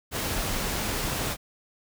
pink noise, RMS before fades -29 dBFS, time 0.11-1.37 s, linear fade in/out 50 ms, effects none

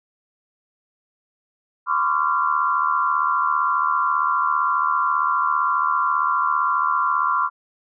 sine tone cluster, 1016 / 1094 / 1169 / 1378 Hz, B5 / C#6 / D6 / F6, +49 / -23 / -8 / -24 cents, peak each -23 dBFS, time 1.86-7.5 s, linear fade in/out 50 ms, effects none

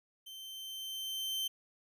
40% pulse tone with level ramp, 3104 Hz, G7, 18 cents flat, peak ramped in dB -46 to -32 dBFS, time 0.26-1.48 s, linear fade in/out 10 ms, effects none

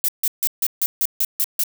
violet noise bursts, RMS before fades -19 dBFS, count 9, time 0.04-1.636 s, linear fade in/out 0 ms, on 44 ms, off 150 ms, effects none

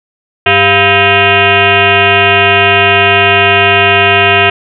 sine tone with frequency modulation, 1589 Hz, G6, 23 cents sharp, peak -4 dBFS, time 0.46-4.5 s, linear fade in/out 5 ms, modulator 298 Hz, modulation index 4.6, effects none

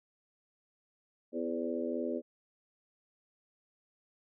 harmonic tone with a mistuned harmonic, 83.3 Hz, E2, 19 cents sharp, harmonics 3 / 4 / 5 / 6 / 7, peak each -37 / -38 / -39 / -40 / -40 dBFS, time 1.32-2.22 s, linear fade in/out 50 ms, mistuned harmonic 6, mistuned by +33 cents, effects none

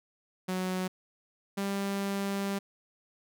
sawtooth tone pair in turn, 185 / 197.99 Hz, F#3 / G3, 0 / +18 cents, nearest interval minor second, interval 118 cents, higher second, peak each -26 dBFS, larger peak neither, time 0.48-0.88 / 1.57-2.59 s, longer second, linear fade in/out 10 ms, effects none

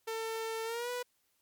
sawtooth tone with pitch glide, 448.3 to 491.7 Hz, A4 to B4, +32 to -8 cents, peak -31 dBFS, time 0.07-1.03 s, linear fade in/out 10 ms, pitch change +160 cents, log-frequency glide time 0.64-0.9 s, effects white hiss -75 dBFS RMS until 1.41 s + MP3 96 kbps

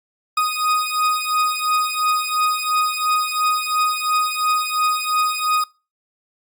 40% pulse beating tone pair, 1244.5 / 1247.4 Hz, D#6 / D#6, 0 / +4 cents, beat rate 2.9 Hz, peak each -20 dBFS, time 0.37-5.64 s, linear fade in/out 5 ms, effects noise-tail reverb RT60 0.3 s tail -24 dB re dry + Opus 48 kbps

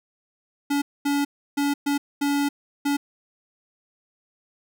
square tone bursts at uneven times, 284.9 Hz, C#4, 48 cents sharp, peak -21 dBFS, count 6, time 0.7-0.82 / 1.05-1.25 / 1.57-1.74 / 1.86-1.98 / 2.21-2.49 / 2.85-2.97 s, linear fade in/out 10 ms, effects none

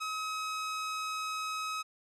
sawtooth tone, 1275 Hz, D#6, 42 cents sharp, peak -30 dBFS, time 0-1.83 s, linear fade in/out 20 ms, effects low-pass 9000 Hz 12 dB/octave

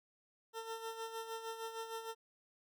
20% pulse tone with tremolo, 451.3 Hz, A4, 44 cents sharp, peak -35 dBFS, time 0.53-2.15 s, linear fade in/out 50 ms, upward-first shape sine, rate 6.5 Hz, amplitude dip 60%, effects none

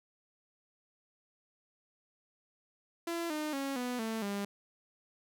sawtooth tone with pitch steps, 338.1 / 304.7 / 274.6 / 247.5 / 223.1 / 201 Hz, E4 / D#4 / C#4 / B3 / A3 / G3, +44 / -36 / -16 / +4 / +24 / +44 cents, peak -30 dBFS, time 3.07-4.45 s, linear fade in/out 5 ms, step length 230 ms, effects none

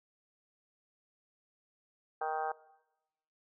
harmonic tone, 156.7 Hz, D#3, 13 cents sharp, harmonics 3 / 4 / 5 / 6 / 7 / 8 / 9 / 10, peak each -41 / -44 / -34 / -44 / -48 / -43 / -50 / -46 dBFS, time 2.21-2.52 s, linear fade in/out 5 ms, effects noise-tail reverb RT60 0.9 s tail -19 dB re dry

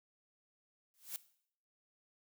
blue noise with exponential growth, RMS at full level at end -38 dBFS, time 0.94-1.16 s, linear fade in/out 0 ms, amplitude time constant 46 ms, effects noise-tail reverb RT60 0.6 s tail -17 dB re dry

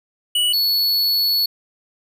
square tone pair in turn, 2942 / 4408 Hz, F#7 / C#8, -11 / -11 cents, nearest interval perfect fifth, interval 700 cents, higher second, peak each -16 dBFS, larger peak neither, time 0.35-0.53 / 0.53-1.46 s, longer second, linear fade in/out 5 ms, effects none

